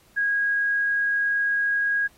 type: tone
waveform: sine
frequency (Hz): 1643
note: G#6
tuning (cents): -19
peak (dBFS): -20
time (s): 0.16-2.08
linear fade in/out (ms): 20
effects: pink hiss -58 dBFS RMS until 2.17 s + AAC 48 kbps